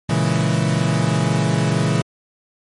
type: chord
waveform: 40% pulse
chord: A# half-diminished seventh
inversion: none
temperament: equal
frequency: 116.54 / 138.59 / 164.81 / 207.7 Hz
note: A#2 / C#3 / E3 / G#3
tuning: 0 / 0 / 0 / 0 cents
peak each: -21 / -20 / -19 / -24 dBFS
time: 0.09-2.02 s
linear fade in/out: 5 ms
effects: MP3 48 kbps